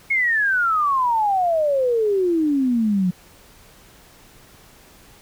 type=exponential sweep; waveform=sine; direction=down; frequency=2200 to 175.9 Hz; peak=-16 dBFS; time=0.1-3.11 s; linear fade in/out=10 ms; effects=pink hiss -49 dBFS RMS until 5.21 s